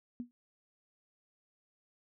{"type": "tone with exponential decay", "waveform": "sine", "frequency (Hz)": 242.1, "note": "B3", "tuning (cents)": -34, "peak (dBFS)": -33, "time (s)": [0.2, 0.31], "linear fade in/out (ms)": 0, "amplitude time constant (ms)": 23, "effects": []}